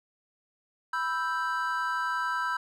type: chord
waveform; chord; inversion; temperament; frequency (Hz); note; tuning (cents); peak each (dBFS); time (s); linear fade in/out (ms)
triangle; E minor; second; equal; 987.8 / 1318.5 / 1568; B5 / E6 / G6; 0 / 0 / 0; -30; 0.93-2.57; 5
effects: none